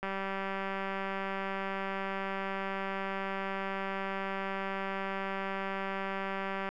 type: click train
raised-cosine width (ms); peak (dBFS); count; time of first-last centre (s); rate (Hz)
0.5; -21; 1293; 0.03-6.69; 194
effects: none